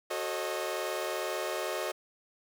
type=chord; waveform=sawtooth; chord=D# half-diminished seventh; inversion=first; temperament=equal with one note detuned; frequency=370 / 440 / 540.1 / 622.3 Hz; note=F#4 / A4 / C#5 / D#5; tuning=0 / 0 / -45 / 0 cents; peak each=-34 / -35 / -34 / -32 dBFS; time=0.1-1.92 s; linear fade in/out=10 ms; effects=none